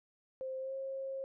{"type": "tone with pitch glide", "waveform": "sine", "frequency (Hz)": [524, 537.2], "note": ["C5", "C5"], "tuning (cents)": [2, 46], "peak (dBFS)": -37, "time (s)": [0.41, 1.24], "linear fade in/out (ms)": 0, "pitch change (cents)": 44, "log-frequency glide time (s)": [0.59, 0.74], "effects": []}